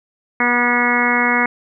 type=harmonic tone with a mistuned harmonic; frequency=242.3 Hz; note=B3; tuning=33 cents flat; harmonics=1 / 2 / 3 / 4 / 5 / 6 / 7 / 8 / 9; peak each=-21 / -25 / -25 / -22 / -23 / -23 / -23 / -21 / -19 dBFS; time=0.4-1.46 s; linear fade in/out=2 ms; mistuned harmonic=3; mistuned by=+16 cents; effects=none